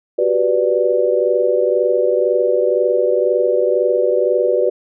sine chord, G major seventh, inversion third, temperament equal, 370 / 392 / 493.9 / 587.3 Hz, F#4 / G4 / B4 / D5, 0 / 0 / 0 / 0 cents, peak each -19 / -21 / -16 / -18 dBFS, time 0.18-4.7 s, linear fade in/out 10 ms, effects none

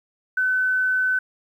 sine tone, 1513 Hz, F#6, 38 cents sharp, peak -18 dBFS, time 0.37-1.19 s, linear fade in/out 5 ms, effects 9-bit

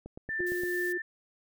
click train, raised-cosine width 2 ms, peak -29 dBFS, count 6, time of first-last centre 0.06-0.635 s, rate 8.7 Hz
sine tone with tremolo, 1777 Hz, A6, 17 cents sharp, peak -30 dBFS, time 0.29-1.02 s, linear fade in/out 5 ms, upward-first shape sine, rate 2.3 Hz, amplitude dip 35%
sine tone, 356.5 Hz, F4, 36 cents sharp, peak -31 dBFS, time 0.39-0.98 s, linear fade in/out 10 ms
blue noise, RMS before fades -46 dBFS, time 0.46-0.93 s, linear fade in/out 10 ms
effects none

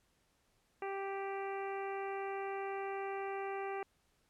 harmonic tone, 392 Hz, G4, in tune, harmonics 1 / 2 / 3 / 4 / 5 / 6 / 7, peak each -40 / -42 / -48 / -52 / -51 / -52 / -56 dBFS, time 0.82-3.83 s, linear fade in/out 2 ms, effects pink hiss -75 dBFS RMS until 4.29 s + low-pass 12000 Hz 12 dB/octave

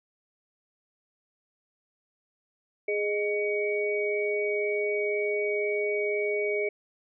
sine tone cluster, 415 / 618 / 2251 Hz, G#4 / D#5 / C#7, -1 / -12 / +26 cents, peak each -27 / -33 / -31 dBFS, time 2.88-6.69 s, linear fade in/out 5 ms, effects none

